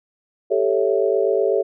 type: chord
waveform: sine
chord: A dominant seventh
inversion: third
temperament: equal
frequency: 392 / 440 / 554.4 / 659.3 Hz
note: G4 / A4 / C#5 / E5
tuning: 0 / 0 / 0 / 0 cents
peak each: -20 / -20 / -22 / -25 dBFS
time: 0.5-1.63 s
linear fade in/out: 20 ms
effects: none